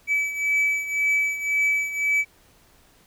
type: beating tone pair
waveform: triangle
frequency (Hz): 2296 / 2297.9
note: D7 / D7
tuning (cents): -40 / -38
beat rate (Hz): 1.9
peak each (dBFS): -20 / -25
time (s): 0.07-2.25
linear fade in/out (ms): 50
effects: pink hiss -57 dBFS RMS until 3.06 s